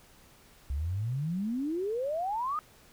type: exponential sweep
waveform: sine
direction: up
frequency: 64.9 to 1268 Hz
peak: -29 dBFS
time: 0.7-2.59 s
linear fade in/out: 0 ms
effects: pink hiss -58 dBFS RMS until 2.92 s